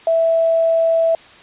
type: tone with quantisation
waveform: sine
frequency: 658 Hz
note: E5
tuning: 3 cents flat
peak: -12 dBFS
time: 0.07-1.15 s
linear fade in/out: 2 ms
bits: 6
effects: white hiss -43 dBFS RMS until 1.42 s + resampled to 8000 Hz